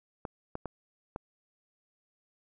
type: clicks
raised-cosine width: 1 ms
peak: -22 dBFS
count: 4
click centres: 0.252 / 0.554 / 0.657 / 1.161 s
effects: none